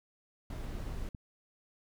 brown noise, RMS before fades -39 dBFS, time 0.5-1.09 s, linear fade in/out 2 ms
clicks, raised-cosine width 5 ms, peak -32 dBFS, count 2, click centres 0.752 / 1.148 s
effects none

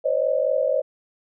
sine tone cluster, 515 / 559 / 620 Hz, C5 / C#5 / D#5, -28 / +14 / -6 cents, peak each -23 dBFS, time 0.04-0.82 s, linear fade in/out 20 ms, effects none

